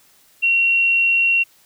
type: tone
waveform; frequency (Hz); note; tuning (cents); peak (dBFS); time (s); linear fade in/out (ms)
sine; 2738; F7; -35; -13; 0.42-1.44; 20
effects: white hiss -54 dBFS RMS until 1.65 s